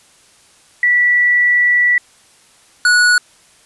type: tone pair in turn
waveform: sine / square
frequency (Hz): 1955 / 1464.6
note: B6 / F#6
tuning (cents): -18 / -18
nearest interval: perfect fourth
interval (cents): 500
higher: first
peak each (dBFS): -9 / -9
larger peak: neither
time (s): 0.83-1.98 / 2.85-3.18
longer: first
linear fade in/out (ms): 2
effects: white hiss -49 dBFS RMS until 3.65 s + resampled to 24000 Hz